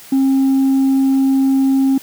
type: tone with tanh clipping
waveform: sine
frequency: 268.7 Hz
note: C4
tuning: 46 cents sharp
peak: -11 dBFS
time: 0.12-1.98 s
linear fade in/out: 5 ms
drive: 1 dB
effects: white hiss -39 dBFS RMS until 2.02 s + high-pass 80 Hz 12 dB/octave